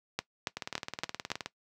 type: two click trains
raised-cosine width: 0.2 ms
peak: -18 / -13 dBFS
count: 18 / 5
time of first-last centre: 0.57-1.46 / 0.19-1.317 s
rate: 19.1 / 3.55 Hz
effects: noise-tail reverb RT60 0.1 s tail -18 dB re dry + high-pass 100 Hz 12 dB/octave